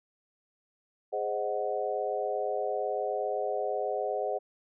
sine chord, Ab dominant seventh, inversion none, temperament equal, 415.3 / 523.3 / 622.3 / 740 Hz, Ab4 / C5 / Eb5 / Gb5, 0 / 0 / 0 / 0 cents, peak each -34 dBFS, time 1.12-4.39 s, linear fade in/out 20 ms, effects none

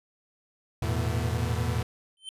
40% pulse chord, E suspended fourth, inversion none, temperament equal with one note detuned, 82.41 / 110 / 121.42 Hz, E2 / A2 / B2, 0 / 0 / -29 cents, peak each -29 / -29 / -30 dBFS, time 0.82-1.83 s, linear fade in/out 5 ms
square tone with exponential growth, 3094 Hz, G7, 23 cents flat, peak -33 dBFS, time 2.17-2.29 s, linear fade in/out 1 ms, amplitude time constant 25 ms
effects resampled to 32000 Hz

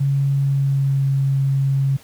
sine tone with pitch glide, 138.59 to 136.52 Hz, C#3 to C#3, 0 to -26 cents, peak -15 dBFS, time 0-1.97 s, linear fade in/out 10 ms, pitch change -26 cents, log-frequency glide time 0.35-1.13 s, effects pink hiss -47 dBFS RMS until 2.03 s

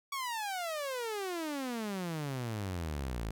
sawtooth exponential sweep, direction down, 1136 to 51.91 Hz, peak -31 dBFS, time 0.12-3.31 s, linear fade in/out 5 ms, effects none

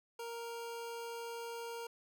25% pulse tone, 466.2 Hz, A#4, in tune, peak -38 dBFS, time 0.19-1.87 s, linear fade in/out 5 ms, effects none

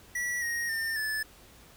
square tone with pitch steps, 1944 / 1873.4 / 1805.5 / 1739.9 Hz, B6 / A#6 / A6 / A6, -28 / +8 / +44 / -20 cents, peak -30 dBFS, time 0.15-1.23 s, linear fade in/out 5 ms, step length 270 ms, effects added 60 Hz sine -61 dBFS peak until 1.76 s + pink hiss -55 dBFS RMS until 1.76 s

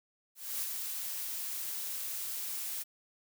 blue noise with ADSR envelope, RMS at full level -34 dBFS, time 0.35-2.84 s, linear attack 270 ms, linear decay 32 ms, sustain -4 dB, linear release 24 ms, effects none

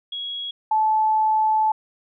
sine tone pair in turn, 3322 / 868.8 Hz, G#7 / A5, 0 / -22 cents, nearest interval octave + major seventh, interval 2322 cents, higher first, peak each -27 / -16 dBFS, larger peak second, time 0.12-0.51 / 0.71-1.72 s, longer second, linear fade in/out 5 ms, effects none

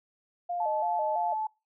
sine tone with vibrato, 659.3 Hz, E5, in tune, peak -29 dBFS, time 0.49-1.34 s, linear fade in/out 10 ms, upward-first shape square, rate 3 Hz, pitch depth 110 cents each way
sine tone, 868 Hz, A5, 24 cents flat, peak -28 dBFS, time 0.6-1.47 s, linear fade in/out 5 ms
effects noise-tail reverb RT60 0.3 s tail -26 dB re dry

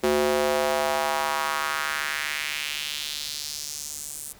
square tone with high-pass filter sweep, 73.9 Hz, D2, 11 cents sharp, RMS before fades -27 dBFS, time 0.03-4.33 s, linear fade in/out 10 ms, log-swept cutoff 350 to 9200 Hz, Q 2.1, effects pink hiss -52 dBFS RMS until 4.39 s

